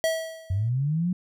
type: tone with exponential decay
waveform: square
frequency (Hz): 648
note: E5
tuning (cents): -30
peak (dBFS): -20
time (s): 0.04-0.69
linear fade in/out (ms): 0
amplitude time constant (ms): 140
type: linear sweep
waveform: sine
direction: up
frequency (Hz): 89.8 to 185.4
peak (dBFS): -22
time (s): 0.5-1.13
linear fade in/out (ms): 5
effects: none